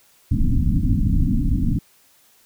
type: low-pass noise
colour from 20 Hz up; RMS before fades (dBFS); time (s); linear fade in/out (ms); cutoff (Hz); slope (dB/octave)
pink; -18; 0.31-1.79; 5; 290; 96
effects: white hiss -56 dBFS RMS until 2.45 s